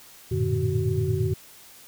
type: tone cluster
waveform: sine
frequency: 91.3 / 109.1 / 117.8 / 149 / 375.8 Hz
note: F#2 / A2 / A#2 / D3 / F#4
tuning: -23 / -14 / +19 / +25 / +27 cents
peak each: -28 dBFS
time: 0.31-1.34 s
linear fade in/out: 10 ms
effects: white hiss -49 dBFS RMS until 1.87 s